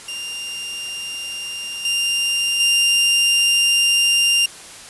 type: tone with level steps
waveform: sawtooth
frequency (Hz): 2794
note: F7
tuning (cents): 0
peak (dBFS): -23 / -14 / -10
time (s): 0.08-4.46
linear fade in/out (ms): 5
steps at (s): 1.85 / 2.6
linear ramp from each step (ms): 2
effects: white hiss -38 dBFS RMS until 4.89 s + resampled to 24000 Hz